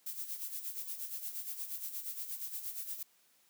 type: noise with tremolo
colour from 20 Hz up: violet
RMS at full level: -39 dBFS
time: 0.06-3.03 s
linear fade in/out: 5 ms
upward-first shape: sine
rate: 8.5 Hz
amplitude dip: 65%
effects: white hiss -69 dBFS RMS until 3.49 s + high-pass 150 Hz 12 dB/octave